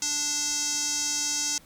square tone with band-pass filter, 293.7 Hz, D4, in tune, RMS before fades -28 dBFS, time 0.02-1.58 s, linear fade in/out 2 ms, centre 6200 Hz, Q 5, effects pink hiss -55 dBFS RMS until 1.65 s

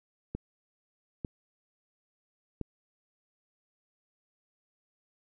clicks, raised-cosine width 3 ms, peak -21 dBFS, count 3, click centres 0.35 / 1.248 / 2.613 s, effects none

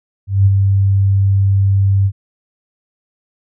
sine tone with ADSR envelope, 98.1 Hz, G2, 2 cents sharp, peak -5 dBFS, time 0.27-2.12 s, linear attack 190 ms, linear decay 31 ms, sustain -4 dB, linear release 61 ms, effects none

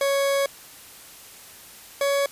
40% pulse tone pair in turn, 555 / 560.2 Hz, C#5 / C#5, +2 / +18 cents, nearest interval unison, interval 16 cents, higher second, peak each -19 dBFS, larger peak neither, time 0.01-0.46 / 2.01-2.26 s, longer first, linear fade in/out 2 ms, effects white hiss -45 dBFS RMS until 2.31 s + resampled to 32000 Hz

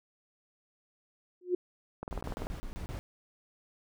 sine tone with exponential growth, 359.6 Hz, F#4, 49 cents flat, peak -22 dBFS, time 1.41-1.55 s, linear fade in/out 5 ms, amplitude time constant 30 ms
click train, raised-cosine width 1 ms, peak -23 dBFS, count 10, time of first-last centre 2.03-2.469 s, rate 20.5 Hz
brown noise bursts, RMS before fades -39 dBFS, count 7, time 2.11-2.99 s, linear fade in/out 0 ms, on 100 ms, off 30 ms
effects none

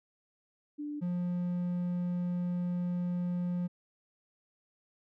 sine / triangle tone pair in turn, 294.9 / 177.03 Hz, D4 / F3, +7 / +24 cents, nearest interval major sixth, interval 883 cents, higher first, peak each -35 / -28 dBFS, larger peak second, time 0.78-1.01 / 1.01-3.68 s, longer second, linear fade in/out 20 ms, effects none

